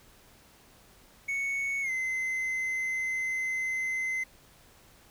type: tone with pitch glide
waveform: triangle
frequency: 2217 to 2057 Hz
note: C#7 to C7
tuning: 0 to -30 cents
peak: -27 dBFS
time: 1.28-4.24 s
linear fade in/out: 10 ms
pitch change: -130 cents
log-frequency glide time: 1.82-1.91 s
effects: pink hiss -58 dBFS RMS until 5.1 s